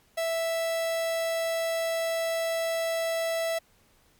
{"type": "tone", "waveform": "45% pulse", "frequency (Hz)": 659.3, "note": "E5", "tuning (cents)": 0, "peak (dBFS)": -26, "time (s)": [0.17, 3.59], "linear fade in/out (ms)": 10, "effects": ["pink hiss -63 dBFS RMS until 4.19 s", "MP3 96 kbps"]}